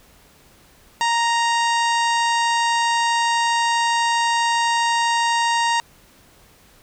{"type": "harmonic tone", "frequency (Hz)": 932.3, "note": "A#5", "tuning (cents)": 0, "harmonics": [1, 2, 3, 4, 5, 6, 7, 8, 9], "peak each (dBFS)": [-18, -24, -28, -30, -32, -34, -35, -36, -37], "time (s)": [1.01, 5.8], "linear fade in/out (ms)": 0, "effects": ["pink hiss -52 dBFS RMS until 6.82 s"]}